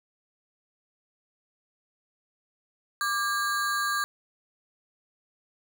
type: ring-modulated tone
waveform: square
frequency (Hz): 1400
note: F6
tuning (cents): +4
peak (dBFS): -23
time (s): 3.01-4.04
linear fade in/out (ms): 0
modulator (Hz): 221
effects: none